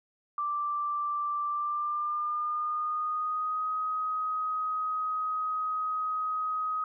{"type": "tone with pitch glide", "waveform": "sine", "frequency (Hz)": [1174.7, 1259], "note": ["D6", "D#6"], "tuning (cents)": [0, 20], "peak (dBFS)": -28, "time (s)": [0.38, 6.84], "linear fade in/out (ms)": 2, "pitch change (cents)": 120, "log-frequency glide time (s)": [1.47, 3.71], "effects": []}